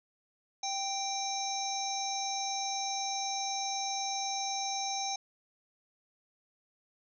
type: harmonic tone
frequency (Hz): 784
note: G5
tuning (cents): 0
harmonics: 1 / 3 / 5 / 7 / 8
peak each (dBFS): -35 / -45 / -40 / -40 / -38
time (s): 0.63-5.16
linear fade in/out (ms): 5
effects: none